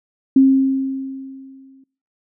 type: tone with exponential decay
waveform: sine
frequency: 267.6 Hz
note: C4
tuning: 39 cents sharp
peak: -6 dBFS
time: 0.36-1.84 s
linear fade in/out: 5 ms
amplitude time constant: 320 ms
effects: noise-tail reverb RT60 0.5 s tail -24 dB re dry